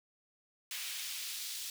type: noise with high-pass filter sweep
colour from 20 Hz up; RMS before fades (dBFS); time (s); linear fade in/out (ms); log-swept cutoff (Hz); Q
pink; -41; 0.71-1.7; 2; 2500 to 4100; 1.1
effects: none